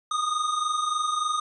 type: tone pair together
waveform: square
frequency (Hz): 1215 / 1238.4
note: D#6 / D#6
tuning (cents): -42 / -9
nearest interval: unison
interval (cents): 33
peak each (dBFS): -31 / -26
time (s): 0.11-1.4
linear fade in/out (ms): 5
effects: resampled to 22050 Hz